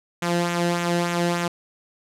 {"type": "tone with flanger", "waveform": "sawtooth", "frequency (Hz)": 173, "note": "F3", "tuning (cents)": -16, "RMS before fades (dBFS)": -23, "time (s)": [0.22, 1.48], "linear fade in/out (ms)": 5, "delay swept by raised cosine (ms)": [0.2, 0.9], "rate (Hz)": 3.4, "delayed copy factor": -0.55, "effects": ["low-pass 10000 Hz 12 dB/octave"]}